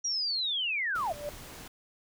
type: linear sweep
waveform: sine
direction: down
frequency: 5800 to 587.3 Hz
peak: -28 dBFS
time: 0.04-1.13 s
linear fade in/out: 10 ms
type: noise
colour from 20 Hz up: pink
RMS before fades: -46 dBFS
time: 0.95-1.68 s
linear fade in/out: 5 ms
type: tone with exponential growth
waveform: sine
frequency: 586 Hz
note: D5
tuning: 4 cents flat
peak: -30 dBFS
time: 0.95-1.29 s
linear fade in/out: 0 ms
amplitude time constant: 73 ms
effects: none